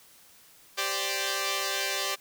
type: chord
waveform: 5% pulse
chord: G suspended fourth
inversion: none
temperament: equal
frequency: 392 / 523.3 / 587.3 Hz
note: G4 / C5 / D5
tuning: 0 / 0 / 0 cents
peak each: -21 / -22 / -20 dBFS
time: 0.77-2.16 s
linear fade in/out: 20 ms
effects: white hiss -56 dBFS RMS until 2.2 s